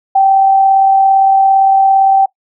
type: tone with amplitude modulation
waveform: sine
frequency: 777 Hz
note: G5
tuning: 16 cents flat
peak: -4 dBFS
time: 0.15-2.26 s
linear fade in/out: 10 ms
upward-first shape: sine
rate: 37.6 Hz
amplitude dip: 25%
effects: noise-tail reverb RT60 0.1 s tail -21 dB re dry